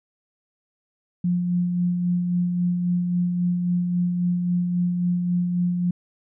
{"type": "tone with tremolo", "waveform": "sine", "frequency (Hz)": 176.9, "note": "F3", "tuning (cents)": 23, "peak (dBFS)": -18, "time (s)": [1.24, 5.91], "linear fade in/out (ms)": 5, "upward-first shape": "sine", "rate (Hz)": 3.7, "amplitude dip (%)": 35, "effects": []}